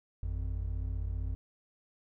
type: tone pair together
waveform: triangle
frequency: 51.91 / 87.31 Hz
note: G#1 / F2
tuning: 0 / 0 cents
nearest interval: major sixth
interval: 900 cents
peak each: -32 / -34 dBFS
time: 0.23-1.35 s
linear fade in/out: 0 ms
effects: none